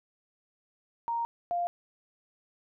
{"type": "tone pair in turn", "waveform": "sine", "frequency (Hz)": [932, 698.2], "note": ["A#5", "F5"], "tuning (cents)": [-1, -1], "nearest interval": "perfect fourth", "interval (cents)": 500, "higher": "first", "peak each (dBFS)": [-28, -27], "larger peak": "second", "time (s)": [[1.08, 1.25], [1.51, 1.67]], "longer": "first", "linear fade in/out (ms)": 0, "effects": []}